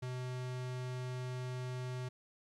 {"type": "tone", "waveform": "square", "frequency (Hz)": 126.5, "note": "B2", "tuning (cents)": 42, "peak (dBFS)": -39, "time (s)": [0.02, 2.09], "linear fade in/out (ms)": 10, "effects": ["low-pass 8000 Hz 12 dB/octave", "13-bit"]}